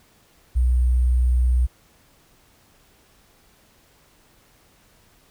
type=tone with sample-and-hold; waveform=sine; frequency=61.9 Hz; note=B1; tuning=5 cents sharp; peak=-15 dBFS; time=0.55-1.67 s; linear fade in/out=20 ms; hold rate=8820 Hz; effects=pink hiss -57 dBFS RMS until 5.3 s